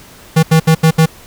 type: tone bursts at uneven times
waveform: square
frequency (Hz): 160.4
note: E3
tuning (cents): -47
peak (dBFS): -6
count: 5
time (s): 0.36-0.43 / 0.51-0.6 / 0.67-0.75 / 0.83-0.91 / 0.98-1.06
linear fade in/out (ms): 10
effects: pink hiss -39 dBFS RMS until 1.26 s